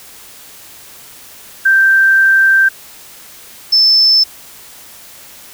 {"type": "tone pair in turn", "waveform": "sine", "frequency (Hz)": [1568, 5274], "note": ["G6", "E8"], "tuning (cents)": [0, 0], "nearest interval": "octave + major sixth", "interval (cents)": 2100, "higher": "second", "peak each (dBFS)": -6, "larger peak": "neither", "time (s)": [[1.65, 2.69], [3.72, 4.24]], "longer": "first", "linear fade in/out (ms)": 10, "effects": ["white hiss -37 dBFS RMS until 5.53 s"]}